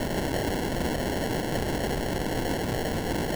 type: noise with sample-and-hold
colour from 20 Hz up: white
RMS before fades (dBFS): -28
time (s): 0-3.35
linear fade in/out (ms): 2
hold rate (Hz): 1225
effects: none